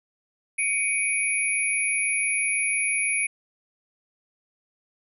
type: tone cluster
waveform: sine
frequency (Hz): 2264 / 2470 / 10470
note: C#7 / D#7 / E9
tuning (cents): +36 / -13 / -13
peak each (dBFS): -25 / -29 / -26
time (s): 0.58-3.27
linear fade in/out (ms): 10
effects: none